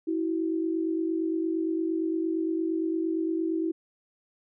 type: tone pair together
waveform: sine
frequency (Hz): 324.4 / 373.1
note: E4 / F#4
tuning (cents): -28 / +14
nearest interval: major second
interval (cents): 242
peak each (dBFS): -26 / -32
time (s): 0.07-3.72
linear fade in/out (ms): 10
effects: none